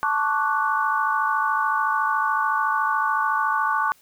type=chord; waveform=sine; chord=D major seventh; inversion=second; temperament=equal with one note detuned; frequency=880 / 1108.7 / 1162.5 / 1480 Hz; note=A5 / C#6 / D6 / F#6; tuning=0 / 0 / -18 / 0 cents; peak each=-25 dBFS; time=0.03-3.92 s; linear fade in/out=0 ms; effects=white hiss -57 dBFS RMS until 4.01 s